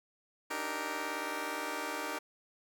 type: chord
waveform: 10% pulse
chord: Eb major seventh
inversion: third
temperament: just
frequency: 291.7 / 311.1 / 388.9 / 466.7 Hz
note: D4 / Eb4 / G4 / Bb4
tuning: -12 / 0 / -14 / +2 cents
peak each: -34 / -33 / -34 / -33 dBFS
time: 0.5-2.19 s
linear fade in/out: 10 ms
effects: none